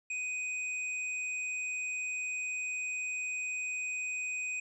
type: tone with hard clipping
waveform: triangle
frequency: 2498 Hz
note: D#7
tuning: 6 cents sharp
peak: -35 dBFS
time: 0.1-4.6 s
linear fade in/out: 5 ms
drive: 16 dB
effects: resampled to 24000 Hz